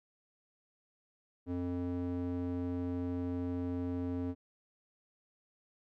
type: tone with band-pass filter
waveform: square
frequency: 88.7 Hz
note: F2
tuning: 27 cents sharp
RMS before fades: -36 dBFS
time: 1.46-4.35 s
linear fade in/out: 50 ms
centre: 290 Hz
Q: 1.7
effects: none